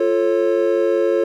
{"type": "chord", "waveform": "triangle", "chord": "F augmented", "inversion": "none", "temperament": "equal with one note detuned", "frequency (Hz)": [349.2, 440, 545.2], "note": ["F4", "A4", "C#5"], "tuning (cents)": [0, 0, -29], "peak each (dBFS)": -17, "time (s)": [0, 1.24], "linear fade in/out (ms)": 5, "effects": []}